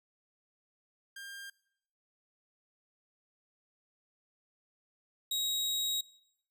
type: tone pair in turn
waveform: sawtooth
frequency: 1600 / 3805 Hz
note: G6 / A#7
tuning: +35 / +35 cents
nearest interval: octave + minor third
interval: 1500 cents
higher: second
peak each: -40 / -28 dBFS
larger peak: second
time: 1.16-1.5 / 5.31-6.01 s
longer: second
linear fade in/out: 5 ms
effects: noise-tail reverb RT60 0.8 s tail -22 dB re dry